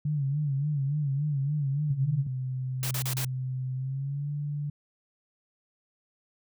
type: tone with vibrato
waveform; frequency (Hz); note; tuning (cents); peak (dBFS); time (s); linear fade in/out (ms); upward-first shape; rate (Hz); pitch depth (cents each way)
sine; 143.2; D3; -43; -25; 0.05-2.27; 5; sine; 3.5; 100
type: tone with pitch glide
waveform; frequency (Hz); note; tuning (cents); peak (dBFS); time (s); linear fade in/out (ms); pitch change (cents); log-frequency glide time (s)
sine; 129.3 to 145.98; C3 to D3; -20 to -10; -29; 1.9-4.7; 5; +210; 3.75-4.3
type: noise bursts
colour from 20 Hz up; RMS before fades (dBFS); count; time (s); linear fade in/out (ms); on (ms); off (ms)
white; -33; 4; 2.83-3.247; 0; 78; 35
effects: none